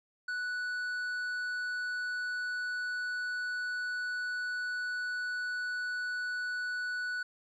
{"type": "tone with tanh clipping", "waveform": "triangle", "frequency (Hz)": 1480, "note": "F#6", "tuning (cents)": 0, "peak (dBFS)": -34, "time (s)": [0.28, 7.23], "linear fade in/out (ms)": 5, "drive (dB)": 11, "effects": []}